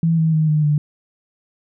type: tone with pitch steps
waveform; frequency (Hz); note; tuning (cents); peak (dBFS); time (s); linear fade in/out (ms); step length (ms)
sine; 164.81 / 160.58 / 156.46 / 152.45 / 148.54; E3 / E3 / D#3 / D#3 / D3; 0 / -45 / +10 / -35 / +20; -13; 0.03-0.78; 2; 150
effects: none